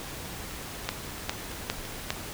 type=two click trains; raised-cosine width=0.2 ms; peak=-9 / -24 dBFS; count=4 / 5; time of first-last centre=0.89-2.105 / 0.51-1.852 s; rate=2.47 / 2.98 Hz; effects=pink hiss -39 dBFS RMS until 2.33 s